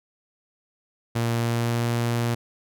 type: tone with pitch glide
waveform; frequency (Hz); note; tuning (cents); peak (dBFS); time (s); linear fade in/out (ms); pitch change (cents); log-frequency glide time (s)
sawtooth; 116.7 to 118.19; A#2 to A#2; +2 to +24; -18; 1.15-2.35; 10; +22; 1.28-1.84
effects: none